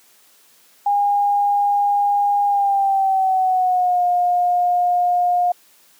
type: tone with pitch glide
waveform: sine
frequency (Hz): 813 to 711.9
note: G#5 to F5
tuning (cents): -37 to +33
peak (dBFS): -14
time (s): 0.86-5.52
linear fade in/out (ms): 5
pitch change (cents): -230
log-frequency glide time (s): 2.46-4.04
effects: white hiss -53 dBFS RMS until 5.99 s + high-pass 200 Hz 12 dB/octave